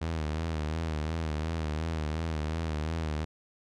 sawtooth tone with vibrato, 79 Hz, D#2, 27 cents sharp, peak -26 dBFS, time 0.01-3.25 s, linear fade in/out 10 ms, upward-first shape sine, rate 2.8 Hz, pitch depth 76 cents each way, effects low-pass 6000 Hz 12 dB/octave

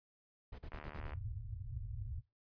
brown noise bursts, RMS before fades -46 dBFS, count 6, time 0.52-1.111 s, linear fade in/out 10 ms, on 66 ms, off 39 ms
click train, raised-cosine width 0.5 ms, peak -34 dBFS, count 32, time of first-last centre 0.72-1.134 s, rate 74.8 Hz
white low-pass noise, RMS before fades -44 dBFS, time 0.99-2.21 s, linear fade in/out 20 ms, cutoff 120 Hz, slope 96 dB/octave
effects noise-tail reverb RT60 0.2 s tail -17 dB re dry + resampled to 11025 Hz

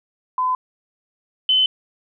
sine tone pair in turn, 1015 / 3042 Hz, B5 / F#7, +47 / +47 cents, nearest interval octave + perfect fifth, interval 1900 cents, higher second, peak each -17 / -13 dBFS, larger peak second, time 0.38-0.55 / 1.49-1.66 s, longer neither, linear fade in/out 2 ms, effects none

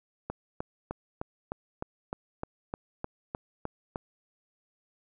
click train, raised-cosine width 1 ms, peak -19 dBFS, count 13, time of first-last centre 0.3-3.959 s, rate 3.28 Hz, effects none

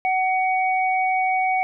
sine tone pair together, 750 / 2247 Hz, F#5 / C#7, +23 / +23 cents, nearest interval octave + perfect fifth, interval 1900 cents, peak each -19 / -24 dBFS, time 0.05-1.63 s, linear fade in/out 0 ms, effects none

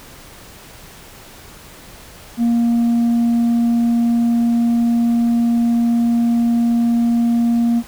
sine tone with tanh clipping, 234.7 Hz, A#3, 12 cents sharp, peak -13 dBFS, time 2.37-7.83 s, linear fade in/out 50 ms, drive 2 dB, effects pink hiss -40 dBFS RMS until 7.87 s

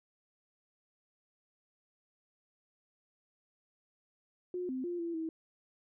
sine tone with pitch steps, 359.8 / 258.9 / 349.8 / 337.7 / 322.5 Hz, F#4 / C4 / F4 / E4 / E4, -48 / -18 / +3 / +42 / -38 cents, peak -34 dBFS, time 4.54-5.29 s, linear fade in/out 2 ms, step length 150 ms, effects none

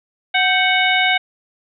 harmonic tone with a mistuned harmonic, 740 Hz, F#5, in tune, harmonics 1 / 2 / 3 / 4 / 5, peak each -19 / -20 / -17 / -22 / -22 dBFS, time 0.34-1.18 s, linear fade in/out 10 ms, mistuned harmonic 2, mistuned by +88 cents, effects none

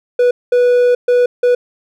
triangle tone bursts at uneven times, 490.6 Hz, B4, 12 cents flat, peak -6 dBFS, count 4, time 0.19-0.31 / 0.52-0.95 / 1.08-1.26 / 1.43-1.55 s, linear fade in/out 5 ms, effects none

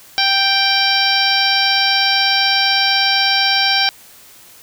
harmonic tone, 784 Hz, G5, in tune, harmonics 1 / 2 / 3 / 4 / 5 / 6 / 7, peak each -20 / -20 / -20 / -20 / -20 / -20 / -20 dBFS, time 0.18-3.89 s, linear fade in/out 0 ms, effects white hiss -43 dBFS RMS until 4.62 s

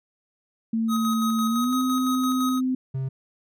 sine tone with pitch glide, 225.4 to 257.4 Hz, A3 to C4, +42 to -28 cents, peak -21 dBFS, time 0.73-2.75 s, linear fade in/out 5 ms, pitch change +230 cents, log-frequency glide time 1.48-1.75 s
square tone with tremolo, 1261 Hz, D#6, 23 cents sharp, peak -26 dBFS, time 0.88-2.61 s, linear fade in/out 50 ms, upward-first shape square, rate 5.9 Hz, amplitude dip 35%
triangle tone, 132.9 Hz, C3, 27 cents sharp, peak -23 dBFS, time 2.94-3.09 s, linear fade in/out 10 ms
effects none

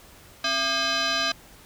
sine tone with frequency modulation, 1207 Hz, D6, 47 cents sharp, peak -21 dBFS, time 0.44-1.32 s, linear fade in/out 5 ms, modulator 939 Hz, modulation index 4.2, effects tanh soft clip ceiling -17 dBFS + pink hiss -50 dBFS RMS until 1.65 s

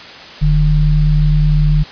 sine tone pair together, 40.38 / 151.3 Hz, E1 / D#3, -35 / -48 cents, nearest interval octave + major seventh, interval 2287 cents, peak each -11 dBFS, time 0.41-1.84 s, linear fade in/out 20 ms, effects white hiss -33 dBFS RMS until 1.91 s + resampled to 11025 Hz

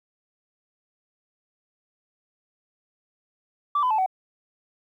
sine tone with pitch steps, 1163 / 1006.6 / 871.3 / 754.1 Hz, D6 / B5 / A5 / F#5, -17 / +33 / -17 / +33 cents, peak -18 dBFS, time 3.75-4.062 s, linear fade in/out 5 ms, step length 78 ms, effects tanh soft clip ceiling -16 dBFS + 10-bit

